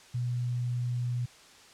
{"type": "tone", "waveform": "sine", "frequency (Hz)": 122.2, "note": "B2", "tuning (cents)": -18, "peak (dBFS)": -28, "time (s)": [0.14, 1.26], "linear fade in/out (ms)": 10, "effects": ["white hiss -54 dBFS RMS until 1.73 s", "low-pass 7000 Hz 12 dB/octave"]}